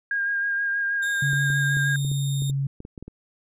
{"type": "tone with vibrato", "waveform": "sine", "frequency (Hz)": 1618, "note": "G#6", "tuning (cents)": -46, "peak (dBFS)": -22, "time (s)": [0.11, 1.96], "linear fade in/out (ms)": 2, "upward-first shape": "sine", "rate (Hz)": 6.3, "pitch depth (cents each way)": 20}
{"type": "tone", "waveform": "20% pulse", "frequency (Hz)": 3675, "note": "A#7", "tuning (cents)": -25, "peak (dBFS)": -28, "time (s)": [1.02, 2.51], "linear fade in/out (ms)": 10}
{"type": "tone with pitch glide", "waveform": "sine", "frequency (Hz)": [140, 137.75], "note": ["C#3", "C#3"], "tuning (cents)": [18, -11], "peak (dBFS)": -22, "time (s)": [1.22, 2.67], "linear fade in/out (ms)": 5, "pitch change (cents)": -29, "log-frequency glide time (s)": [1.88, 2.38]}
{"type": "clicks", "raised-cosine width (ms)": 3, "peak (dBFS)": -25, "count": 12, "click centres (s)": [1.332, 1.502, 1.77, 2.049, 2.116, 2.421, 2.498, 2.804, 2.851, 2.978, 3.026, 3.08]}
{"effects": []}